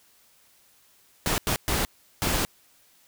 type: noise bursts at uneven times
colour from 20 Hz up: pink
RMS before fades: -25 dBFS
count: 4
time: 1.26-1.38 / 1.47-1.56 / 1.68-1.85 / 2.22-2.45 s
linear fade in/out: 0 ms
effects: white hiss -60 dBFS RMS until 3.07 s